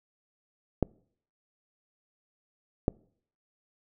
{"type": "clicks", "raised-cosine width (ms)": 2, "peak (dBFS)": -10, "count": 2, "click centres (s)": [0.827, 2.881], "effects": ["noise-tail reverb RT60 0.6 s tail -26 dB re dry"]}